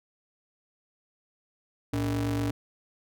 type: ring-modulated tone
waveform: square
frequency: 87.4 Hz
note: F2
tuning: 2 cents sharp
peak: -24 dBFS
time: 1.93-2.51 s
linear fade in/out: 5 ms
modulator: 199 Hz
effects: none